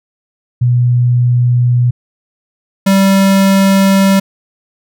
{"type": "tone pair in turn", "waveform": ["sine", "square"], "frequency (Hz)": [122.5, 194.46], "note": ["B2", "G3"], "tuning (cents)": [-14, -14], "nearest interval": "minor sixth", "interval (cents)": 800, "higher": "second", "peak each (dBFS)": -7, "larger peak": "neither", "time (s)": [[0.61, 1.91], [2.86, 4.2]], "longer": "second", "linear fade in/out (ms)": 10, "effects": []}